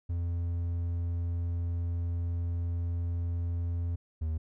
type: tone pair in turn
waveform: triangle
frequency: 85.8 / 79.54 Hz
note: F2 / D#2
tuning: -30 / +39 cents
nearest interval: minor second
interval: 131 cents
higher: first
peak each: -27 dBFS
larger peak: neither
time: 0.09-3.96 / 4.21-4.38 s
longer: first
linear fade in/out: 10 ms
effects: none